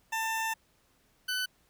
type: tone pair in turn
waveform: 20% pulse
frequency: 893 / 1501.8 Hz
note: A5 / F#6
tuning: +25 / +25 cents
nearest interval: major sixth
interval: 900 cents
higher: second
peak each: -25 dBFS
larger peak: neither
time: 0.12-0.54 / 1.28-1.46 s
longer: first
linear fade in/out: 10 ms
effects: pink hiss -68 dBFS RMS until 1.69 s